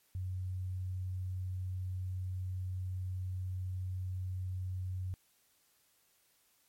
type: tone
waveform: sine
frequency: 92.5 Hz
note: F#2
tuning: in tune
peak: -35 dBFS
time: 0.15-5.14 s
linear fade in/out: 0 ms
effects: white hiss -71 dBFS RMS until 6.68 s + MP3 64 kbps